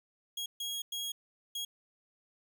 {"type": "tone bursts at uneven times", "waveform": "sawtooth", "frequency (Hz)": 3299, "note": "G#7", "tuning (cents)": -12, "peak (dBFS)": -32, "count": 4, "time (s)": [[0.37, 0.46], [0.6, 0.82], [0.92, 1.12], [1.55, 1.65]], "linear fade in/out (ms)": 5, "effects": []}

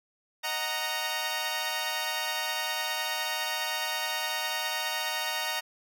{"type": "chord", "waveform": "10% pulse", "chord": "D# minor", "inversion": "none", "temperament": "equal with one note detuned", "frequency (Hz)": [622.3, 740, 928.6], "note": ["D#5", "F#5", "A#5"], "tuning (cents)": [0, 0, -7], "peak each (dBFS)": [-28, -27, -23], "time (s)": [0.43, 5.61], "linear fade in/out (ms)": 20, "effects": []}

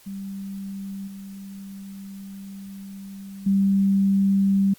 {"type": "tone with level steps", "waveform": "sine", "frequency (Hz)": 196, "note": "G3", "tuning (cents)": 0, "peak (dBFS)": [-30, -35, -16], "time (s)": [0.06, 4.74], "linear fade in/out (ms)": 10, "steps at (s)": [1.07, 3.46], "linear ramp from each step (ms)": 10, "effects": ["white hiss -53 dBFS RMS until 4.78 s", "Opus 48 kbps"]}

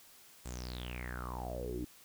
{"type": "tone with low-pass filter sweep", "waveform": "sawtooth", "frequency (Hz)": 61.5, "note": "B1", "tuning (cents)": -7, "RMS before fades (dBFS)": -41, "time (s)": [0.45, 1.85], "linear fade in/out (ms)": 10, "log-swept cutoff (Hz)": [8100, 290], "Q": 10, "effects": ["white hiss -59 dBFS RMS until 2.04 s"]}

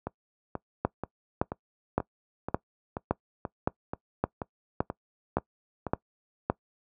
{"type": "two click trains", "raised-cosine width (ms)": 1, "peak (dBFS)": [-10, -18], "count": [11, 13], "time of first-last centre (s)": [[0.85, 6.5], [0.07, 5.867]], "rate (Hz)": [1.77, 2.07], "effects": ["noise-tail reverb RT60 0.1 s tail -22 dB re dry", "high-pass 60 Hz 12 dB/octave"]}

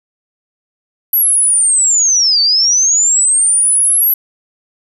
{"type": "linear two-way sweep", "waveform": "sine", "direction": "down then up", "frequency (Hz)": [11800, 4497, 11800], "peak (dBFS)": -8, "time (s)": [1.13, 4.14], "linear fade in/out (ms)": 5, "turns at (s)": 2.41, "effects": []}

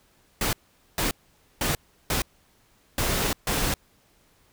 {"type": "noise bursts at uneven times", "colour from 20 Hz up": "pink", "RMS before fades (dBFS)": -25, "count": 6, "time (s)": [[0.41, 0.53], [0.98, 1.11], [1.61, 1.75], [2.1, 2.22], [2.98, 3.33], [3.47, 3.74]], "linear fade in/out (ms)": 2, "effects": ["pink hiss -62 dBFS RMS until 4.52 s"]}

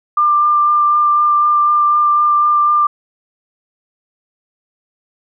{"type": "tone with vibrato", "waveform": "sine", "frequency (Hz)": 1191, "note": "D6", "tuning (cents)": 24, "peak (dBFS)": -9, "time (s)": [0.17, 2.87], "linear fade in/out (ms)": 5, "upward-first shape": "sine", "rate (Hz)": 4, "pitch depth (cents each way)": 11, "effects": []}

